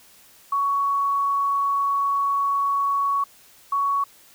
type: tone pair in turn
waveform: sine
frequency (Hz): 1118 / 1118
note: C#6 / C#6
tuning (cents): +14 / +14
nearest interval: unison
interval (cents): 0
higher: neither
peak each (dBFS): -19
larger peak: neither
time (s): 0.52-3.24 / 3.72-4.04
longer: first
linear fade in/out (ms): 5
effects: white hiss -52 dBFS RMS until 4.34 s